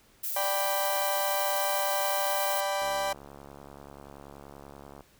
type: noise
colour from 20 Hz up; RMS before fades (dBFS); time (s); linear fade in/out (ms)
violet; -33; 0.23-2.61; 10
type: chord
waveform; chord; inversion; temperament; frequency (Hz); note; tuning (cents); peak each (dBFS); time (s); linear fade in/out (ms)
35% pulse; G major; second; equal; 587.3 / 784 / 987.8; D5 / G5 / B5; 0 / 0 / 0; -29 / -30 / -33; 0.36-3.13; 5
type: click train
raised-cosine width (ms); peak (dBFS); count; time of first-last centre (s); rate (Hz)
1; -32; 155; 2.82-5.008; 70.4
effects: pink hiss -61 dBFS RMS until 5.19 s